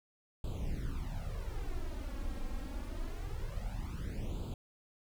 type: noise with flanger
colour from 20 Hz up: brown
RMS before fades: -38 dBFS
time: 0.44-4.54 s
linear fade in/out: 2 ms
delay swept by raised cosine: 0.26 to 3.76 ms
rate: 0.25 Hz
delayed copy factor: +0.9
effects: none